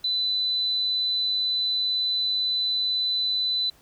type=tone; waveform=sine; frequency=4001 Hz; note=B7; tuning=22 cents sharp; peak=-22 dBFS; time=0.04-3.7 s; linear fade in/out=5 ms; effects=pink hiss -57 dBFS RMS until 3.81 s